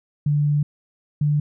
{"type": "tone pair in turn", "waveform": "sine", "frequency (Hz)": [146.83, 147.85], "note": ["D3", "D3"], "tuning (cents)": [0, 12], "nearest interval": "unison", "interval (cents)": 12, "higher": "second", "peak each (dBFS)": -16, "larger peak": "neither", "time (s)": [[0.26, 0.63], [1.21, 1.4]], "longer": "first", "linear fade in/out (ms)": 5, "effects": []}